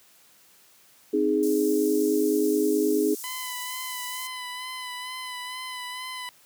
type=chord; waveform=sine; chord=Ab major; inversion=first; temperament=equal; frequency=261.6 / 311.1 / 415.3 Hz; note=C4 / Eb4 / Ab4; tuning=0 / 0 / 0 cents; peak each=-28 / -24 / -23 dBFS; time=1.13-3.15 s; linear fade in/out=10 ms
type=high-pass noise; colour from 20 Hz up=pink; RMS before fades=-38 dBFS; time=1.43-4.27 s; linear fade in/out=0 ms; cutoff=6200 Hz; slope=24 dB/octave
type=tone with vibrato; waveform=15% pulse; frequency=1007 Hz; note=B5; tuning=33 cents sharp; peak=-27 dBFS; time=3.24-6.29 s; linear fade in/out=0 ms; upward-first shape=sine; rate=2.2 Hz; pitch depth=27 cents each way
effects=white hiss -57 dBFS RMS until 6.45 s + high-pass 100 Hz 12 dB/octave